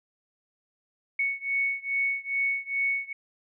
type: beating tone pair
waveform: sine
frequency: 2217 / 2219.4 Hz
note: C#7 / C#7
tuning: 0 / +2 cents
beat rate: 2.4 Hz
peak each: -28 / -29 dBFS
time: 1.19-3.13 s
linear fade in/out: 5 ms
effects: none